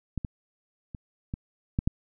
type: clicks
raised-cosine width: 5 ms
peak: -17 / -19 / -25 / -19 / -12 / -11 dBFS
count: 6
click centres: 0.177 / 0.248 / 0.948 / 1.339 / 1.789 / 1.875 s
effects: none